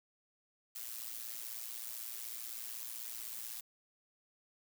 blue noise with amplitude modulation, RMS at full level -41 dBFS, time 0.75-3.61 s, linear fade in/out 10 ms, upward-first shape sine, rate 116 Hz, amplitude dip 75%, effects none

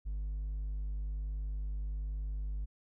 sine tone with hard clipping, 50.6 Hz, G#1, 44 cents flat, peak -35 dBFS, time 0.05-2.66 s, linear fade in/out 20 ms, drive 2 dB, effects none

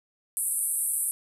white band-pass noise, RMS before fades -28 dBFS, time 0.37-1.11 s, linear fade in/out 0 ms, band 8400 to 12000 Hz, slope 96 dB/octave, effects none

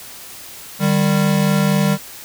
square tone pair together, 153.02 / 197.1 Hz, D#3 / G3, -29 / +10 cents, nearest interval major third, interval 439 cents, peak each -18 / -16 dBFS, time 0.79-1.98 s, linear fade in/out 50 ms, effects white hiss -36 dBFS RMS until 2.24 s

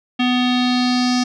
square tone with low-pass filter sweep, 248.9 Hz, B3, 14 cents sharp, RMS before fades -17 dBFS, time 0.19-1.24 s, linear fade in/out 10 ms, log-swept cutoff 3100 to 5400 Hz, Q 4.5, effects none

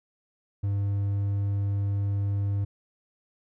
triangle tone, 100.2 Hz, G2, 38 cents sharp, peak -22 dBFS, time 0.63-2.65 s, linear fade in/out 10 ms, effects none

